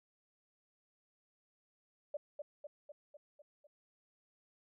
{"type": "tone with echo", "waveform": "sine", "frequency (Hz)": 587.3, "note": "D5", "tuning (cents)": 0, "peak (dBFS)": -36, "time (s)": [2.14, 2.17], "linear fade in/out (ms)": 5, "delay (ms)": 250, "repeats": 6, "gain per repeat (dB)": -4, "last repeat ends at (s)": 3.67, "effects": []}